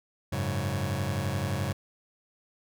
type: chord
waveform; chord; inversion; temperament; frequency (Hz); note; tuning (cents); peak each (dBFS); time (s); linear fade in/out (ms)
sawtooth; F# suspended second; none; just; 92.5 / 104.06 / 138.75; F#2 / G#2 / C#3; 0 / +4 / +2; -28; 0.32-1.73; 10
effects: none